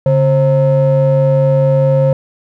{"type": "ring-modulated tone", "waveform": "triangle", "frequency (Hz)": 194.7, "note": "G3", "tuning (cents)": -12, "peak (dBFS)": -3, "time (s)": [0.06, 2.13], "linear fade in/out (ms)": 2, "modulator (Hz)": 337, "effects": []}